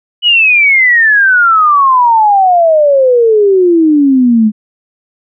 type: exponential sweep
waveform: sine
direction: down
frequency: 2973 to 209.4 Hz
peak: -4 dBFS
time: 0.22-4.52 s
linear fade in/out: 50 ms
effects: none